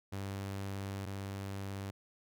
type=tone pair in turn; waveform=sawtooth; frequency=98.2 / 98.2 Hz; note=G2 / G2; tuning=+4 / +4 cents; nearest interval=unison; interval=0 cents; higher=neither; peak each=-34 / -35 dBFS; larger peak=first; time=0.12-1.06 / 1.06-1.91 s; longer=first; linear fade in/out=10 ms; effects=none